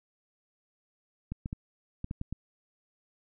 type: clicks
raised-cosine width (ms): 5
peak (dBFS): -22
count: 7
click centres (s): 1.32 / 1.459 / 1.529 / 2.044 / 2.111 / 2.214 / 2.326
effects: none